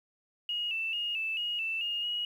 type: tone with pitch steps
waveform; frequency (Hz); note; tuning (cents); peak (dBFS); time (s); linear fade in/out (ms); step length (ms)
sine; 2877 / 2661 / 2858 / 2639 / 2880 / 2659 / 2845 / 2898; F#7 / E7 / F7 / E7 / F#7 / E7 / F7 / F#7; -49 / +16 / +39 / +1 / -47 / +14 / +31 / -37; -30; 0.49-2.25; 2; 220
effects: 10-bit